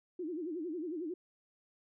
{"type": "tone with vibrato", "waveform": "sine", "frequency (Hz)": 331.9, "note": "E4", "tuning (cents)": 12, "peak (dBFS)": -36, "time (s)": [0.19, 1.14], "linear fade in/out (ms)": 5, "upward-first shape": "sine", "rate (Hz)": 11, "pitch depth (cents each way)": 180, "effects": []}